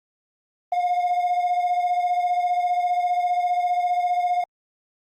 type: beating tone pair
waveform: triangle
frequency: 711 / 726 Hz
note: F5 / F#5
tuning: +31 / -33 cents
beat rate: 15 Hz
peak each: -17 / -23 dBFS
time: 0.72-4.44 s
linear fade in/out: 5 ms
effects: tanh soft clip ceiling -15 dBFS + Opus 32 kbps